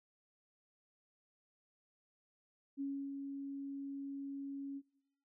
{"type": "tone with ADSR envelope", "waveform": "sine", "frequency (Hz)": 277.2, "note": "C#4", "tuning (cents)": 0, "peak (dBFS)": -36, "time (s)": [2.77, 4.82], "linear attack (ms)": 37, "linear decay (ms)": 300, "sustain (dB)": -5, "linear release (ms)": 50, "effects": ["noise-tail reverb RT60 0.7 s tail -20 dB re dry"]}